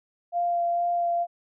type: tone with vibrato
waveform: sine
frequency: 693 Hz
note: F5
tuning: 14 cents flat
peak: -22 dBFS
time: 0.32-1.27 s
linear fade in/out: 50 ms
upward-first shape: sine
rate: 2.2 Hz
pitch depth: 11 cents each way
effects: none